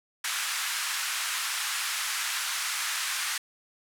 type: band-pass noise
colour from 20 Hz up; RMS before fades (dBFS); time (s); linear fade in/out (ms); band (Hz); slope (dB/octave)
pink; -31; 0.24-3.38; 5; 1200 to 12000; 24
effects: none